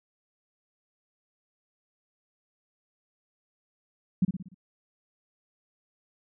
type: tone with echo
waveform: sine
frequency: 185 Hz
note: F#3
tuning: in tune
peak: -18 dBFS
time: 4.22-4.25 s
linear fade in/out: 5 ms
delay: 59 ms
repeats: 5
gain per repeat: -6 dB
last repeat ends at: 4.545 s
effects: none